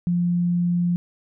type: tone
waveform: sine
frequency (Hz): 174.8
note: F3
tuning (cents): +2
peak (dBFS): -18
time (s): 0.07-0.96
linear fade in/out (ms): 0
effects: none